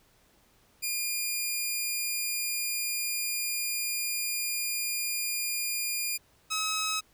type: tone pair in turn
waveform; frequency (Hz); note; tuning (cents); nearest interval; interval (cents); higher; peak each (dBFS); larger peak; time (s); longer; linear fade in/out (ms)
10% pulse; 2417 / 1280.4; D7 / D#6; +49 / +49; major seventh; 1100; first; -20; neither; 0.82-6.18 / 6.5-7.01; first; 20
effects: pink hiss -64 dBFS RMS until 7.13 s